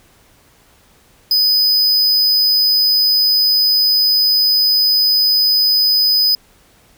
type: tone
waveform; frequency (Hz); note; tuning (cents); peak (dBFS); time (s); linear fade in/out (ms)
square; 5000; D#8; +8; -11; 1.31-6.35; 2
effects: pink hiss -51 dBFS RMS until 6.97 s